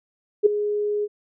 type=tone with ADSR envelope; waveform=sine; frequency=415.9 Hz; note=G#4; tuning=2 cents sharp; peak=-8 dBFS; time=0.43-1.08 s; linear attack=30 ms; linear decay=9 ms; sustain=-13 dB; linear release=42 ms; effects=none